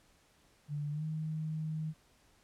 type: tone with pitch glide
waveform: sine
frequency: 146.9 to 156.54 Hz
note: D3 to D#3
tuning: +1 to +11 cents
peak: -34 dBFS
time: 0.68-1.94 s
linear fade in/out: 50 ms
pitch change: +110 cents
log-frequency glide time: 0.91-1.04 s
effects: pink hiss -67 dBFS RMS until 2.43 s + low-pass 11000 Hz 12 dB/octave